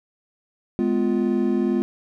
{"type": "chord", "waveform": "triangle", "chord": "F diminished", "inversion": "first", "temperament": "just", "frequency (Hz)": [209.5, 251.4, 349.2], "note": ["Ab3", "Cb4", "F4"], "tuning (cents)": [15, 31, 0], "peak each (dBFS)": -21, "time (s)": [0.79, 1.82], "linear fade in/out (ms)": 0, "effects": []}